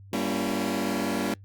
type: chord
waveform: sawtooth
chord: G diminished seventh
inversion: none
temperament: just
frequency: 196 / 235.2 / 282.2 / 338.7 Hz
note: G3 / Bb3 / Db4 / Fb4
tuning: 0 / +16 / +31 / +47 cents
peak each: -27 / -27 / -27 / -29 dBFS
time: 0.13-1.34 s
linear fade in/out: 2 ms
effects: added 98 Hz sine -45 dBFS peak until 1.44 s + Opus 48 kbps